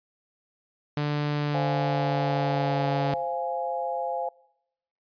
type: tone with pitch glide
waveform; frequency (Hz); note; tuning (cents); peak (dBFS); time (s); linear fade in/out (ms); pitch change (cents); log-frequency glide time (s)
sawtooth; 147.4 to 142.96; D3 to D3; +7 to -46; -21; 0.97-3.14; 2; -53; 1.3-2.83
type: chord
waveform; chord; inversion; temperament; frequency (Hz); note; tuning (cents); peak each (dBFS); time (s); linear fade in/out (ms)
sine; F minor; second; equal with one note detuned; 523.3 / 690.8 / 830.6; C5 / F5 / Ab5; 0 / -19 / 0; -31; 1.54-4.29; 5
effects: noise-tail reverb RT60 0.9 s tail -25 dB re dry + resampled to 11025 Hz